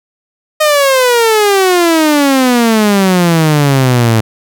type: exponential sweep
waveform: sawtooth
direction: down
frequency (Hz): 622.3 to 108.9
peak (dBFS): -3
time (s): 0.6-4.21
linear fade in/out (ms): 10
effects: none